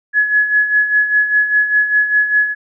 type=tone with tremolo; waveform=sine; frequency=1694 Hz; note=G#6; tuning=34 cents sharp; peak=-8 dBFS; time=0.13-2.55 s; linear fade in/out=50 ms; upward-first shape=sine; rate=5 Hz; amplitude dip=65%; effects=none